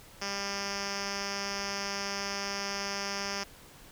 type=tone with low-pass filter; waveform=5% pulse; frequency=199.1 Hz; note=G3; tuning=27 cents sharp; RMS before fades=-35 dBFS; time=0.21-3.44 s; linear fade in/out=10 ms; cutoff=5200 Hz; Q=5; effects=pink hiss -53 dBFS RMS until 3.91 s